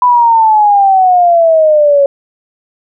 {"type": "exponential sweep", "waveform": "sine", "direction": "down", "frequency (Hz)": [1000, 554.4], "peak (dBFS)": -4, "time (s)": [0.02, 2.06], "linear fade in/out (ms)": 2, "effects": []}